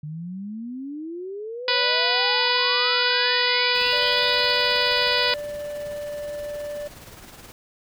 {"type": "exponential sweep", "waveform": "sine", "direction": "up", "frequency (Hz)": [146.83, 4532], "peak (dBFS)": -30, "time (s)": [0.03, 4.54], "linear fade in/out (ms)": 5}
{"type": "harmonic tone", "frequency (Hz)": 492.7, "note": "B4", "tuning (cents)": -4, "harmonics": [1, 2, 3, 4, 5, 6, 7, 8, 9, 10], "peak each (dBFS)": [-28, -28, -28, -28, -28, -28, -28, -28, -28, -28], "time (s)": [1.68, 5.34], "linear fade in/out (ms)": 2}
{"type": "noise with tremolo", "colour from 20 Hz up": "pink", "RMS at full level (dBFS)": -42, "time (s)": [3.75, 7.52], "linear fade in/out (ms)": 0, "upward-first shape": "sine", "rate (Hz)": 19, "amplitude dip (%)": 45}
{"type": "tone", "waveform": "triangle", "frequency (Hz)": 587.3, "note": "D5", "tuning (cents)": 0, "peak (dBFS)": -27, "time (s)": [3.92, 6.88], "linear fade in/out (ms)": 10}
{"effects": []}